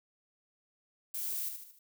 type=noise with echo; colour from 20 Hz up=violet; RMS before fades=-37 dBFS; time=1.14-1.49 s; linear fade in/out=5 ms; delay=75 ms; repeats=4; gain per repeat=-6 dB; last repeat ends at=1.79 s; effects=none